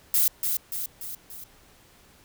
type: noise with echo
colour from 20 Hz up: violet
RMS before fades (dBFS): -21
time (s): 0.14-0.28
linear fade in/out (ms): 2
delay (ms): 290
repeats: 4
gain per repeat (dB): -5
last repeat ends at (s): 1.44
effects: pink hiss -56 dBFS RMS until 2.24 s